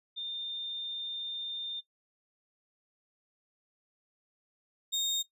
sine / 35% pulse tone pair in turn, 3614 / 3694 Hz, A7 / A#7, +46 / -16 cents, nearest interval unison, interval 38 cents, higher second, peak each -35 / -26 dBFS, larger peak second, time 0.16-1.81 / 4.92-5.23 s, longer first, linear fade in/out 20 ms, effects noise-tail reverb RT60 0.1 s tail -17 dB re dry + resampled to 32000 Hz

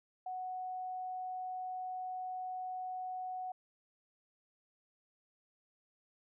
sine tone, 740 Hz, F#5, in tune, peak -38 dBFS, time 0.26-3.52 s, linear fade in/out 5 ms, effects none

